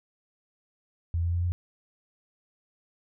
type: tone with pitch steps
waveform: sine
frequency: 84.3 / 85.58 / 86.87 / 88.18 Hz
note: E2 / F2 / F2 / F2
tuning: +39 / -35 / -9 / +17 cents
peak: -24 dBFS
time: 1.14-1.52 s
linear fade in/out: 0 ms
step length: 95 ms
effects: none